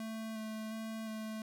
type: tone with vibrato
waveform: square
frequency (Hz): 220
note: A3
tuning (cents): 0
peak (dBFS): -40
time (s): 0-1.42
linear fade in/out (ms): 2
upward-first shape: square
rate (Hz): 1.4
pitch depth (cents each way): 13
effects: none

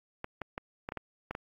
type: clicks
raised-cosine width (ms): 0.5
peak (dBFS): -21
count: 8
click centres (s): 0.244 / 0.417 / 0.579 / 0.889 / 0.921 / 0.973 / 1.31 / 1.351
effects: AAC 48 kbps

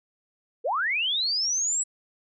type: linear sweep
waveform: sine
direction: up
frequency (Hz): 407.1 to 7902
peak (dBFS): -23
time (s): 0.64-1.84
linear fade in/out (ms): 20
effects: none

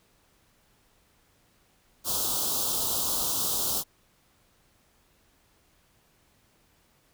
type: band-stop noise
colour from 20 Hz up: white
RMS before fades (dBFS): -28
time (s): 2.04-3.84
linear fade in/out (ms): 50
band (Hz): 1300 to 3200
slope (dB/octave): 48
effects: pink hiss -65 dBFS RMS until 7.13 s

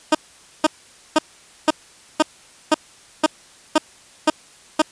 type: tone bursts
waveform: 15% pulse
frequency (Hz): 310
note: D#4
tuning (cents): -6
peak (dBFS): -5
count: 10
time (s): 0.12-4.82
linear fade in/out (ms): 5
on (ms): 29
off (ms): 490
effects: white hiss -48 dBFS RMS until 4.91 s + resampled to 22050 Hz

